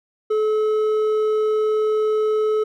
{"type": "tone with hard clipping", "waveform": "sine", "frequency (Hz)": 430.6, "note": "A4", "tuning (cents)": -37, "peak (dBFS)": -18, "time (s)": [0.3, 2.64], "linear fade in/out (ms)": 10, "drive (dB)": 5, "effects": []}